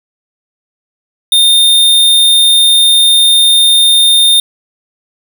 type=tone; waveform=square; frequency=3636 Hz; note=A#7; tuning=44 cents flat; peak=-5 dBFS; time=1.32-4.4 s; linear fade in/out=2 ms; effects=none